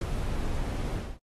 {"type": "noise with ADSR envelope", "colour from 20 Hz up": "brown", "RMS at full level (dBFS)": -25, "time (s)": [0.01, 1.19], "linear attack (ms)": 6, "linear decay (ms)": 10, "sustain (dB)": -5, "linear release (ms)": 230, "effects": ["AAC 32 kbps"]}